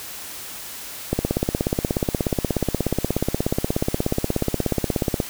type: click train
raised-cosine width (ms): 2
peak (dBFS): -6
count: 69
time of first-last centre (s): 1.13-5.202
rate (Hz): 16.7
effects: white hiss -35 dBFS RMS until 5.29 s